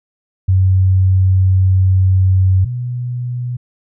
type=tone pair in turn; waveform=sine; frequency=94 / 123.02 Hz; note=F#2 / B2; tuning=+28 / -6 cents; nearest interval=perfect fourth; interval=466 cents; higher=second; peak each=-8 / -18 dBFS; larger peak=first; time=0.48-2.65 / 2.65-3.57 s; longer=first; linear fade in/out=10 ms; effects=none